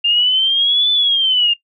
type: linear two-way sweep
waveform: sine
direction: up then down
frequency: 2794 to 3515 to 2794 Hz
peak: -11 dBFS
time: 0.04-1.54 s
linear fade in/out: 10 ms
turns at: 0.91 s
effects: noise-tail reverb RT60 0.1 s tail -19 dB re dry